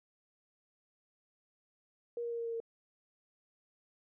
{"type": "tone with pitch steps", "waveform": "sine", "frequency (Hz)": [473.4, 470.4, 467.4, 464.5, 461.5, 458.6], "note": ["A#4", "A#4", "A#4", "A#4", "A#4", "A#4"], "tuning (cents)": [27, 16, 5, -6, -17, -28], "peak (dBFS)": -35, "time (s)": [2.17, 2.602], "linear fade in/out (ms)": 2, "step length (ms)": 72, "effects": []}